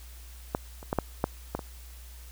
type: clicks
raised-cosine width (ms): 1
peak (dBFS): -12 / -29 / -13 / -10 / -10 / -15 / -22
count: 7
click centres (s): 0.549 / 0.829 / 0.929 / 0.987 / 1.241 / 1.55 / 1.592
effects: added 60 Hz sine -44 dBFS peak until 2.31 s + white hiss -53 dBFS RMS until 2.31 s